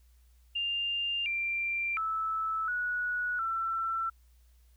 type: tone with pitch steps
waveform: sine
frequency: 2799 / 2367 / 1310 / 1465 / 1341 Hz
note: F7 / D7 / E6 / F#6 / E6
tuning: +3 / +13 / -11 / -18 / +29 cents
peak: -29 dBFS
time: 0.55-4.1 s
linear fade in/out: 10 ms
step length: 710 ms
effects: added 60 Hz sine -58 dBFS peak until 4.76 s + white hiss -72 dBFS RMS until 4.76 s